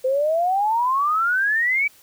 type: exponential sweep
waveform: sine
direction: up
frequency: 507 to 2324 Hz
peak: -17 dBFS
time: 0.04-1.88 s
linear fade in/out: 10 ms
effects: white hiss -52 dBFS RMS until 2.02 s